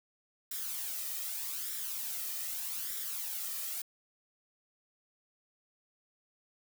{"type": "noise with flanger", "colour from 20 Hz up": "blue", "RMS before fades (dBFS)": -38, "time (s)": [0.51, 3.82], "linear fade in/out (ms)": 5, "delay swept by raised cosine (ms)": [0.55, 1.65], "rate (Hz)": 0.82, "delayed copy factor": 0.55, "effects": []}